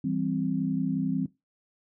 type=chord; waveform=sine; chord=C major; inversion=first; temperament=equal; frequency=164.81 / 196 / 261.6 Hz; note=E3 / G3 / C4; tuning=0 / 0 / 0 cents; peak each=-31 / -31 / -28 dBFS; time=0.04-1.26 s; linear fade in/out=5 ms; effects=noise-tail reverb RT60 0.2 s tail -17 dB re dry